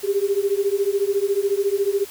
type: beating tone pair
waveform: sine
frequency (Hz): 392 / 406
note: G4 / G#4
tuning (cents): 0 / -39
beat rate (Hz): 14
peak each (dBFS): -21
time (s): 0.03-2.05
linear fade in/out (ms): 20
effects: white hiss -40 dBFS RMS until 2.1 s

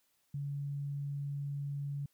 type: tone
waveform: sine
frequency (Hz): 142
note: C#3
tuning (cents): +42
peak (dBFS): -35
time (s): 0.34-2.06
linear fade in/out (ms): 5
effects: white hiss -75 dBFS RMS until 2.13 s

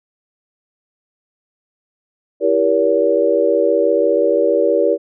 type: chord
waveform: sine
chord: E diminished seventh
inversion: none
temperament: just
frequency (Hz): 329.6 / 395.6 / 474.7 / 569.6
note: E4 / G4 / Bb4 / Db5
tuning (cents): 0 / +16 / +31 / +47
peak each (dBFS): -20 / -18 / -16 / -16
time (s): 2.4-4.98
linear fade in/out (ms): 50
effects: none

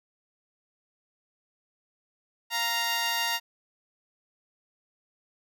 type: tone pair together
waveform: 10% pulse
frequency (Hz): 697.5 / 932.3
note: F5 / A#5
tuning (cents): -2 / 0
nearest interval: perfect fourth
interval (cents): 502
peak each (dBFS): -26 / -18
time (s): 2.5-3.4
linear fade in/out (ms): 50
effects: none

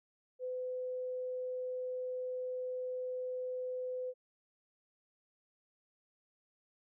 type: tone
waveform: sine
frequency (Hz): 506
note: B4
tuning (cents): +42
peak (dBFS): -36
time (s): 0.39-4.14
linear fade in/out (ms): 50
effects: none

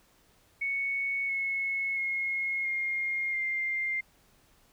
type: tone with pitch steps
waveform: sine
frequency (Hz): 2217 / 2188 / 2159 / 2130 / 2102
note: C#7 / C#7 / C#7 / C7 / C7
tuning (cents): 0 / -23 / -46 / +30 / +7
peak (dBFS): -28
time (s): 0.61-4.01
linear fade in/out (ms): 10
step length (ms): 680
effects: pink hiss -64 dBFS RMS until 4.72 s

